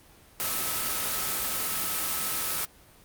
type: tone in noise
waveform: sine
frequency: 1292 Hz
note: E6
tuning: 35 cents flat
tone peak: -40 dBFS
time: 0.4-2.65 s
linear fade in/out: 0 ms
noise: white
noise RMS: -29 dBFS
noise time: 0.4-2.65 s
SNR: -14 dB
effects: pink hiss -55 dBFS RMS until 3.04 s + Opus 24 kbps